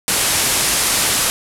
white low-pass noise, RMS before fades -17 dBFS, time 0.08-1.3 s, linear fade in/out 0 ms, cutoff 12000 Hz, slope 48 dB/octave, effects none

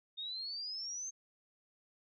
sine exponential sweep, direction up, 3653 to 6400 Hz, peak -39 dBFS, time 0.17-1.11 s, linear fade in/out 20 ms, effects none

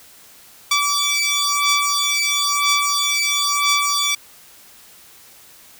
10% pulse beating tone pair, 1154 / 1155 Hz, D6 / D6, -31 / -29 cents, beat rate 1 Hz, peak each -11 dBFS, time 0.71-4.15 s, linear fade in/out 5 ms, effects white hiss -46 dBFS RMS until 5.79 s

